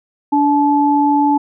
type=tone pair together; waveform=sine; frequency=289.8 / 864 Hz; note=D4 / A5; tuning=-23 / -32 cents; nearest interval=octave + perfect fifth; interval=1891 cents; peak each=-13 dBFS; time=0.32-1.38 s; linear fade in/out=10 ms; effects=none